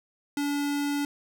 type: tone with notch filter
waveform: square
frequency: 287.3 Hz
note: D4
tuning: 38 cents flat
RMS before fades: -28 dBFS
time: 0.37-1.05 s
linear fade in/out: 2 ms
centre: 600 Hz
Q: 1.4
effects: none